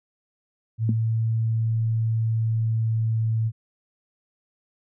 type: tone with pitch glide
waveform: sine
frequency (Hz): 112.6 to 111.89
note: A2 to A2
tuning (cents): +40 to +29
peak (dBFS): -20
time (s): 0.78-3.52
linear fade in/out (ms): 50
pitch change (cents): -11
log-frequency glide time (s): 2.09-3.33
type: tone with exponential decay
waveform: sine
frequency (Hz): 220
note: A3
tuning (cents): 0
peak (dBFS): -17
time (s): 0.89-0.97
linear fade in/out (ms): 2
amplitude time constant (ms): 16
effects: none